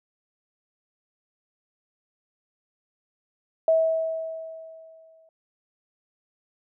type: tone with exponential decay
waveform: sine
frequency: 647 Hz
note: E5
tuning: 32 cents flat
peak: -15 dBFS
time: 3.68-5.29 s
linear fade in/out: 2 ms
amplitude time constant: 350 ms
effects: none